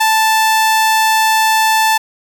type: tone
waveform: sawtooth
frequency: 880 Hz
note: A5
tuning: in tune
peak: -6 dBFS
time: 0-1.98 s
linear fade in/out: 10 ms
effects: none